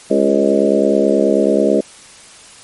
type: harmonic tone with a mistuned harmonic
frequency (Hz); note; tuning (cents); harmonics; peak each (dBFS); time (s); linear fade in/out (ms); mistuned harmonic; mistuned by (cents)
69.3; C#2; 0; 3 / 4 / 5 / 6 / 7 / 8 / 9; -18 / -18 / -18 / -18 / -18 / -18 / -18; 0.1-1.81; 10; 6; -34
effects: white hiss -40 dBFS RMS until 2.63 s + MP3 48 kbps